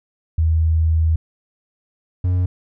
sine / triangle tone pair in turn, 80.4 / 90.59 Hz, E2 / F#2, -43 / -36 cents, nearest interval major second, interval 207 cents, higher second, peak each -13 dBFS, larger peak neither, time 0.38-1.16 / 2.24-2.46 s, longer first, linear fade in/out 5 ms, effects none

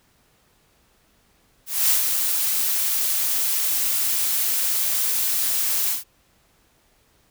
blue noise with ADSR envelope, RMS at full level -17 dBFS, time 1.66-6.04 s, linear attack 240 ms, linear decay 110 ms, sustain -5 dB, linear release 140 ms, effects pink hiss -61 dBFS RMS until 7.3 s

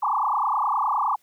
sine tone with frequency modulation, 1002 Hz, B5, 25 cents sharp, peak -20 dBFS, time 0.02-1.16 s, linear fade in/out 10 ms, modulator 29.6 Hz, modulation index 6.3, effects white hiss -64 dBFS RMS until 1.22 s

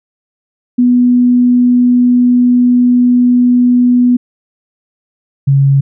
sine tone pair in turn, 246 / 138.06 Hz, B3 / C#3, -7 / -7 cents, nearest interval minor seventh, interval 1000 cents, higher first, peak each -5 dBFS, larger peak neither, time 0.78-4.17 / 5.47-5.81 s, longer first, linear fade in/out 10 ms, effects none

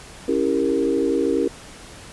sine chord, C# diminished seventh, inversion none, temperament equal with one note detuned, 277.2 / 329.6 / 397.5 / 466.2 Hz, C#4 / E4 / G4 / Bb4, 0 / 0 / +24 / 0 cents, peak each -23 dBFS, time 0.28-1.48 s, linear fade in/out 5 ms, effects pink hiss -41 dBFS RMS until 2.12 s + resampled to 24000 Hz

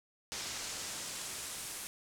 brown noise with band-pass filter sweep, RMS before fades -42 dBFS, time 0.32-1.87 s, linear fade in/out 0 ms, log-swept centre 6200 to 10000 Hz, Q 1.2, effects none

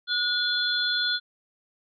sine tone cluster, 1453 / 3438 / 4157 Hz, F#6 / A7 / C8, -32 / -41 / -12 cents, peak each -27 / -27 / -28 dBFS, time 0.07-1.2 s, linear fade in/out 50 ms, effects none

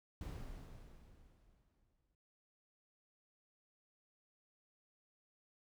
brown noise with exponential decay, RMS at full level -43 dBFS, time 0.21-2.15 s, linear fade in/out 2 ms, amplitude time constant 420 ms, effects none

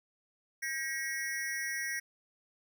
square tone with amplitude modulation, 1900 Hz, A#6, 33 cents sharp, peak -30 dBFS, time 0.62-2 s, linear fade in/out 10 ms, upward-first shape sine, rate 293 Hz, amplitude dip 100%, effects none

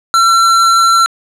square tone, 1353 Hz, E6, 45 cents sharp, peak -7 dBFS, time 0.14-1.06 s, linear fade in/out 0 ms, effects low-pass 9000 Hz 12 dB/octave

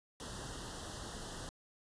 pink band-stop noise, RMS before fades -45 dBFS, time 0.2-1.49 s, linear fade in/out 0 ms, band 1900 to 2800 Hz, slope 96 dB/octave, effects resampled to 22050 Hz

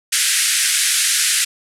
white band-pass noise, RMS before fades -17 dBFS, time 0.12-1.45 s, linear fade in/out 10 ms, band 1500 to 11000 Hz, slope 48 dB/octave, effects none

